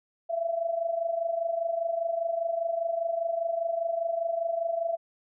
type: tone with amplitude modulation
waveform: sine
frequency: 670 Hz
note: E5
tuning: 28 cents sharp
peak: -23 dBFS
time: 0.29-4.97 s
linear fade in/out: 20 ms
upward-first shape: sine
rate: 25 Hz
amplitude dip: 70%
effects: none